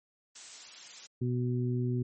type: noise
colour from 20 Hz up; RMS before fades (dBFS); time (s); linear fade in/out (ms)
blue; -42; 0.35-1.07; 10
type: harmonic tone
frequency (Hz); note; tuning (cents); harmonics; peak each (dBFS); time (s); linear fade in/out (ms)
123.47; B2; 0; 1 / 2 / 3; -29 / -34 / -37; 1.21-2.03; 10
effects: MP3 32 kbps